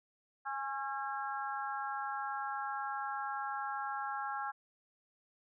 harmonic tone with a mistuned harmonic, 271.8 Hz, C#4, 34 cents flat, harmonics 3 / 4 / 5 / 6, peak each -39 / -43 / -41 / -44 dBFS, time 0.45-4.52 s, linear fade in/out 20 ms, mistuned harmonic 3, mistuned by +24 cents, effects none

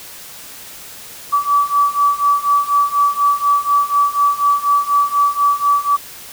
sine beating tone pair, 1148 / 1152.1 Hz, D6 / D6, -40 / -34 cents, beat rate 4.1 Hz, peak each -16 / -14 dBFS, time 1.32-5.97 s, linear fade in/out 20 ms, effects white hiss -35 dBFS RMS until 6.32 s

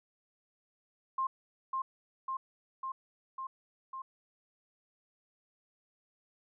sine tone with echo, 1059 Hz, C6, 21 cents sharp, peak -29 dBFS, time 1.18-1.27 s, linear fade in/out 5 ms, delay 550 ms, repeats 5, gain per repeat -2 dB, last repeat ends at 4.02 s, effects none

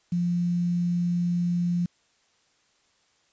sine tone with quantisation, 174.61 Hz, F3, in tune, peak -22 dBFS, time 0.12-1.86 s, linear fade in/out 5 ms, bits 8, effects white hiss -66 dBFS RMS until 3.32 s + resampled to 16000 Hz

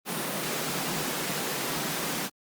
pink high-pass noise, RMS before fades -31 dBFS, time 0.05-2.3 s, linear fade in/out 50 ms, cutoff 140 Hz, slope 96 dB/octave, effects Opus 32 kbps

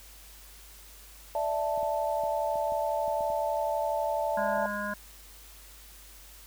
sine chord, D suspended second, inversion none, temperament equal, 587.3 / 659.3 / 880 Hz, D5 / E5 / A5, 0 / 0 / 0 cents, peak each -31 dBFS, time 1.35-4.66 s, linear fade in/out 2 ms
clicks, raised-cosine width 3 ms, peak -36 dBFS, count 9, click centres 1.777 / 1.83 / 2.237 / 2.557 / 2.722 / 3.08 / 3.208 / 3.302 / 4.577 s
harmonic tone, 205.6 Hz, G#3, 17 cents flat, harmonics 1 / 3 / 5 / 7 / 8, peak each -37 / -37 / -37 / -37 / -37 dBFS, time 4.37-4.94 s, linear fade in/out 5 ms
effects added 50 Hz sine -52 dBFS peak until 6.46 s + white hiss -52 dBFS RMS until 6.46 s

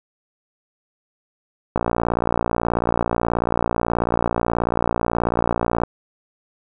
click train, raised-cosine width 1 ms, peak -5 dBFS, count 239, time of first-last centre 1.76-5.835 s, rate 58.4 Hz, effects none

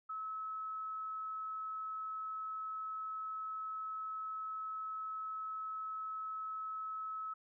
sine tone, 1294 Hz, E6, 32 cents flat, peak -39 dBFS, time 0.09-7.34 s, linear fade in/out 10 ms, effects none

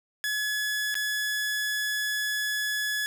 sawtooth tone with dropouts, 1700 Hz, G#6, 40 cents sharp, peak -23 dBFS, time 0.24-3.06 s, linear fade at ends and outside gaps 0 ms, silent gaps 0.943-0.953 s, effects none

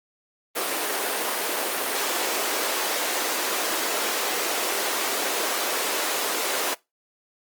pink high-pass noise, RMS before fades -26 dBFS, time 0.55-6.75 s, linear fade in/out 20 ms, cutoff 350 Hz, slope 24 dB/octave, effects noise-tail reverb RT60 0.2 s tail -21 dB re dry + Opus 32 kbps

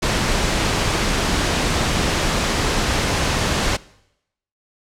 pink noise, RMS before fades -19 dBFS, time 0.02-3.77 s, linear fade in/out 10 ms, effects noise-tail reverb RT60 0.8 s tail -21 dB re dry + low-pass 7000 Hz 12 dB/octave

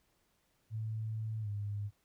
sine tone with pitch glide, 110 to 102.63 Hz, A2 to G#2, 0 to -20 cents, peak -35 dBFS, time 0.7-1.91 s, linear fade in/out 50 ms, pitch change -120 cents, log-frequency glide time 1.41-1.48 s, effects pink hiss -75 dBFS RMS until 2.04 s

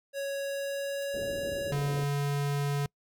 square tone with pitch glide, 555 to 560.2 Hz, C#5 to C#5, +2 to +18 cents, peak -32 dBFS, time 0.13-1.75 s, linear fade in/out 50 ms, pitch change +16 cents, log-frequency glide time 0.39-1.28 s
blue noise with exponential decay, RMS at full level -47 dBFS, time 1.02-1.12 s, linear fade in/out 2 ms, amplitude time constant 20 ms
white low-pass noise, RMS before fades -41 dBFS, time 1.14-2.04 s, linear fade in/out 2 ms, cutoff 590 Hz, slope 48 dB/octave
square tone, 142.7 Hz, D3, 49 cents flat, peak -28 dBFS, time 1.72-2.86 s, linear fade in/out 2 ms
effects noise-tail reverb RT60 0.1 s tail -26 dB re dry

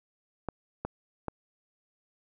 clicks, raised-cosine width 1 ms, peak -18 dBFS, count 3, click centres 0.487 / 0.85 / 1.283 s, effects none

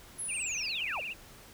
sine linear sweep, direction down, 11060 to 396.9 Hz, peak -34 dBFS, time 0.18-1.01 s, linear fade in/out 20 ms
sine tone with vibrato, 2570 Hz, E7, 45 cents flat, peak -35 dBFS, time 0.28-1.14 s, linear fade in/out 20 ms, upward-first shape triangle, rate 17 Hz, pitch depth 180 cents each way
effects pink hiss -53 dBFS RMS until 1.53 s

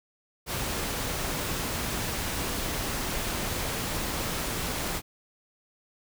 pink noise, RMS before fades -31 dBFS, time 0.46-5.02 s, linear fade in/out 50 ms, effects none

